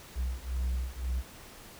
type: beating tone pair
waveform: sine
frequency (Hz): 61.8 / 63.7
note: B1 / C2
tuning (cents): +2 / -46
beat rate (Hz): 1.9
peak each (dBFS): -31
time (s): 0.15-1.23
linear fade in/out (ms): 50
effects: tanh soft clip ceiling -26 dBFS + pink hiss -50 dBFS RMS until 1.79 s